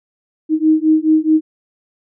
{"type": "beating tone pair", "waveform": "sine", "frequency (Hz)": [311.1, 315.8], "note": ["D#4", "D#4"], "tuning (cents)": [0, 26], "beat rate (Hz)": 4.7, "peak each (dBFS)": -13, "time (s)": [0.49, 1.41], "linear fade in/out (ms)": 50, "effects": []}